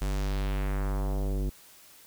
square tone with low-pass filter sweep, 49 Hz, G1, in tune, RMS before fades -29 dBFS, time 0.01-1.5 s, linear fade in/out 10 ms, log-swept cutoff 10000 to 330 Hz, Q 1.4, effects white hiss -54 dBFS RMS until 2.06 s

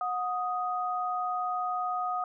sine tone pair together, 729.2 / 1247 Hz, F#5 / D#6, -25 / +3 cents, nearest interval major sixth, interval 928 cents, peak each -31 / -31 dBFS, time 0.01-2.24 s, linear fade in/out 2 ms, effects none

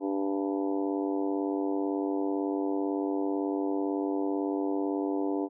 harmonic tone with a mistuned harmonic, 98 Hz, G2, in tune, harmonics 3 / 4 / 5 / 6 / 7 / 8 / 9 / 10, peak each -29 / -33 / -37 / -45 / -39 / -47 / -42 / -48 dBFS, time 0-5.49 s, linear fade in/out 50 ms, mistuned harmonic 8, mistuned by +58 cents, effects none

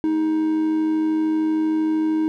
triangle tone with amplitude modulation, 314.5 Hz, D#4, 19 cents sharp, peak -14 dBFS, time 0.04-2.28 s, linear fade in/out 0 ms, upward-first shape sine, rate 93 Hz, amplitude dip 35%, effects none

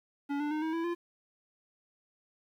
square tone with pitch steps, 283.9 / 295.1 / 306.7 / 318.9 / 331.4 / 344.5 Hz, C#4 / D4 / D#4 / D#4 / E4 / F4, +41 / +8 / -25 / +43 / +9 / -24 cents, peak -31 dBFS, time 0.29-0.95 s, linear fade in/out 20 ms, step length 110 ms, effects low-pass 2000 Hz 12 dB/octave + 10-bit

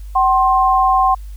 sine tone pair together, 761 / 1058 Hz, F#5 / C6, +48 / +19 cents, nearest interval tritone, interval 571 cents, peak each -13 dBFS, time 0.15-1.15 s, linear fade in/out 10 ms, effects added 50 Hz sine -28 dBFS peak until 1.36 s + white hiss -52 dBFS RMS until 1.36 s

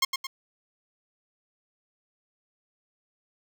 10% pulse tone with echo, 1070 Hz, C6, 38 cents sharp, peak -12 dBFS, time 0.02-0.05 s, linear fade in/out 5 ms, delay 110 ms, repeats 2, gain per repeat -6 dB, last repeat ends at 0.27 s, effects none

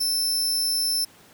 sawtooth tone, 5310 Hz, E8, 12 cents sharp, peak -19 dBFS, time 0-1.05 s, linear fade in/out 10 ms, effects pink hiss -52 dBFS RMS until 1.33 s + high-pass 100 Hz 12 dB/octave

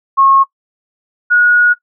sine tone pair in turn, 1087 / 1451 Hz, C#6 / F#6, -34 / -34 cents, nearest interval perfect fourth, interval 500 cents, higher second, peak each -6 dBFS, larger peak neither, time 0.17-0.44 / 1.3-1.74 s, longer second, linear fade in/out 20 ms, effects noise-tail reverb RT60 0.1 s tail -17 dB re dry

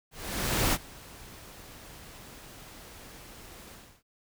pink noise with ADSR envelope, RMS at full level -25 dBFS, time 0.11-4.03 s, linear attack 620 ms, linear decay 46 ms, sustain -23 dB, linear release 310 ms, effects none

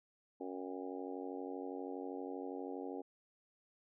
harmonic tone with a mistuned harmonic, 92.5 Hz, F#2, in tune, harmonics 3 / 4 / 5 / 6 / 7 / 8 / 9, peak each -45 / -47 / -47 / -53 / -55 / -55 / -52 dBFS, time 0.4-3.02 s, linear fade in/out 10 ms, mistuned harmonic 9, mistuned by -50 cents, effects none

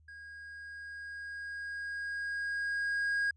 triangle tone with level ramp, 1635 Hz, G#6, 28 cents flat, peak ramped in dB -45 to -26 dBFS, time 0.08-3.31 s, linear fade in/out 5 ms, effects added 78 Hz sine -60 dBFS peak until 3.36 s + resampled to 22050 Hz

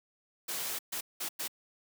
white noise bursts at uneven times, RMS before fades -36 dBFS, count 4, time 0.48-0.79 / 0.92-1.01 / 1.2-1.29 / 1.39-1.48 s, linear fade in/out 10 ms, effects high-pass 200 Hz 12 dB/octave

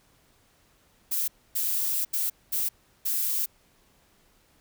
violet noise bursts at uneven times, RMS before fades -27 dBFS, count 5, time 1.11-1.28 / 1.55-2.05 / 2.13-2.3 / 2.52-2.69 / 3.05-3.46 s, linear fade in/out 10 ms, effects pink hiss -63 dBFS RMS until 4.6 s

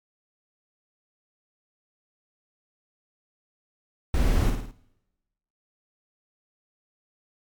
brown noise with echo, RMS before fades -22 dBFS, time 4.14-4.5 s, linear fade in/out 2 ms, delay 53 ms, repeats 4, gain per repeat -5 dB, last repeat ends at 4.712 s, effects noise-tail reverb RT60 1.0 s tail -22 dB re dry + MP3 96 kbps

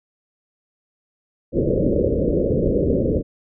white low-pass noise, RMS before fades -19 dBFS, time 1.52-3.23 s, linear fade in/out 50 ms, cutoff 570 Hz, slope 96 dB/octave, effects none

